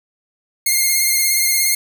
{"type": "tone with vibrato", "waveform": "5% pulse", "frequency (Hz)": 2128, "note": "C7", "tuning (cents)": 29, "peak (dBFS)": -4, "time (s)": [0.66, 1.75], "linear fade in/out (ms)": 5, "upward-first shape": "sine", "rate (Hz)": 17, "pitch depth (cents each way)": 33, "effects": []}